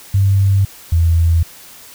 sine tone pair in turn, 98 / 83.2 Hz, G2 / E2, 0 / +17 cents, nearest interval minor third, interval 283 cents, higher first, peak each -9 dBFS, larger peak neither, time 0.14-0.65 / 0.92-1.43 s, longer neither, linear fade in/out 5 ms, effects white hiss -39 dBFS RMS until 1.94 s

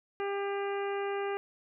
harmonic tone, 399.4 Hz, G4, 32 cents sharp, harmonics 1 / 2 / 3 / 4 / 5 / 6 / 7, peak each -32 / -38 / -42 / -44 / -46 / -48 / -49 dBFS, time 0.2-1.37 s, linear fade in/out 0 ms, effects none

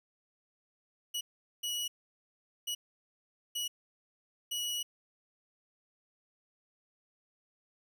sawtooth tone bursts at uneven times, 2923 Hz, F#7, 22 cents flat, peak -30 dBFS, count 5, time 1.14-1.21 / 1.63-1.88 / 2.67-2.75 / 3.55-3.68 / 4.51-4.83 s, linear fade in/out 10 ms, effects none

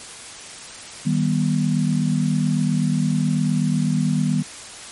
sine chord, Eb augmented, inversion none, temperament just, 155.56 / 194.45 / 243.1 Hz, Eb3 / G3 / B3, 0 / -14 / -27 cents, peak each -20 / -22 / -22 dBFS, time 1.05-4.43 s, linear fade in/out 20 ms, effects white hiss -37 dBFS RMS until 4.91 s + MP3 48 kbps

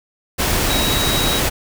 sine tone in noise, 3833 Hz, A#7, 47 cents sharp, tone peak -21 dBFS, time 0.69-1.4 s, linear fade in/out 20 ms, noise pink, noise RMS -18 dBFS, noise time 0.38-1.5 s, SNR -6 dB, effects none

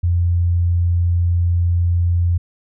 sine tone, 86.8 Hz, F2, 10 cents flat, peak -13 dBFS, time 0.03-2.38 s, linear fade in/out 10 ms, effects none

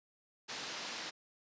white low-pass noise, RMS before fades -43 dBFS, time 0.48-1.11 s, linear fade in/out 20 ms, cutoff 5700 Hz, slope 24 dB/octave, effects high-pass 200 Hz 12 dB/octave + resampled to 16000 Hz

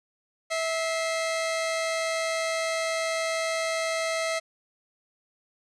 sawtooth tone pair together, 650.7 / 2093 Hz, E5 / C7, -23 / 0 cents, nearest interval octave + minor sixth, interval 2023 cents, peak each -23 / -29 dBFS, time 0.5-4.4 s, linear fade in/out 20 ms, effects resampled to 22050 Hz + 10-bit

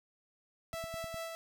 sawtooth tone with tremolo, 659.3 Hz, E5, in tune, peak -34 dBFS, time 0.73-1.35 s, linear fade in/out 0 ms, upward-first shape sine, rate 4.7 Hz, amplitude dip 35%
click train, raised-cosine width 5 ms, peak -34 dBFS, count 5, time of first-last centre 0.74-1.143 s, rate 9.92 Hz
effects none

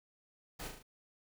pink noise with echo, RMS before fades -44 dBFS, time 0.59-0.68 s, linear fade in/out 10 ms, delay 37 ms, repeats 4, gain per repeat -4 dB, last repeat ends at 0.828 s, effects none

